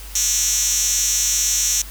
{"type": "tone with high-pass filter", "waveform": "5% pulse", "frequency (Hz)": 241.9, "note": "B3", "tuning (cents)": -36, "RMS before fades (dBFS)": -19, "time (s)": [0.15, 1.82], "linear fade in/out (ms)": 5, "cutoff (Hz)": 5700, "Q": 5, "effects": ["added 50 Hz sine -34 dBFS peak until 1.9 s", "white hiss -39 dBFS RMS until 1.9 s"]}